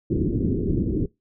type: low-pass noise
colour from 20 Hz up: white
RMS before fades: -23 dBFS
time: 0.1-1.06 s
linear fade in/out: 5 ms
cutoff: 380 Hz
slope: 48 dB/octave
effects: noise-tail reverb RT60 0.2 s tail -22 dB re dry